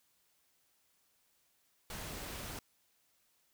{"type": "noise", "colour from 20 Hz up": "pink", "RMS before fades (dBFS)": -44, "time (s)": [1.9, 2.59], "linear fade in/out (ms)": 2, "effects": ["white hiss -74 dBFS RMS until 3.53 s"]}